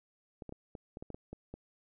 clicks, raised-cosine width 2 ms, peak -30 dBFS, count 10, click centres 0.422 / 0.493 / 0.524 / 0.752 / 0.971 / 1.025 / 1.103 / 1.145 / 1.33 / 1.54 s, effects none

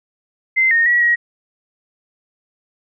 sine tone with pitch steps, 2073 / 1847 / 1925 / 1899 Hz, C7 / A#6 / B6 / A#6, -17 / -16 / -45 / +32 cents, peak -11 dBFS, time 0.56-1.16 s, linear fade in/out 20 ms, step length 150 ms, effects none

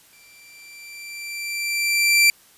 sawtooth tone with exponential growth, 2349 Hz, D7, in tune, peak -8 dBFS, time 0.13-2.3 s, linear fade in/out 1 ms, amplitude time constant 470 ms, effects white hiss -53 dBFS RMS until 2.57 s + resampled to 32000 Hz

